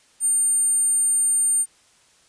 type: tone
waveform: sine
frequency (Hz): 9000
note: C#9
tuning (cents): +25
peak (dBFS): -16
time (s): 0.2-1.66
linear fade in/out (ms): 50
effects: white hiss -57 dBFS RMS until 2.28 s + resampled to 22050 Hz